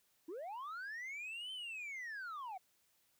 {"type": "linear two-way sweep", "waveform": "sine", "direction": "up then down", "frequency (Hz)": [298.2, 3110, 712], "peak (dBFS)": -40, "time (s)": [0.28, 2.58], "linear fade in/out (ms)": 10, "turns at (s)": 1.52, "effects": ["tanh soft clip ceiling -42 dBFS", "white hiss -75 dBFS RMS until 3.19 s"]}